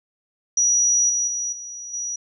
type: tone with level steps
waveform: sine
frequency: 5820 Hz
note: F#8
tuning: 29 cents flat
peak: -15 / -19 / -23 / -32 / -25 dBFS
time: 0.57-2.16 s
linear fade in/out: 5 ms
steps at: 1.09 / 1.27 / 1.52 / 1.93 s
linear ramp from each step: 10 ms
effects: none